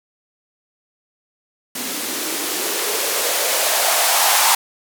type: noise with band-pass filter sweep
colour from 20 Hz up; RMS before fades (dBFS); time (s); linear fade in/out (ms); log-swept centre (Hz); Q
violet; -19; 1.75-4.55; 5; 240 to 900; 3.7
effects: none